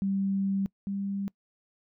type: tone pair in turn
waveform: sine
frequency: 195.4 / 198.01 Hz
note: G3 / G3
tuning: -5 / +18 cents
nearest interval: unison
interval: 23 cents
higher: second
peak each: -25 / -29 dBFS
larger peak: first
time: 0.02-0.66 / 0.87-1.28 s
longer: first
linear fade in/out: 0 ms
effects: noise-tail reverb RT60 0.1 s tail -24 dB re dry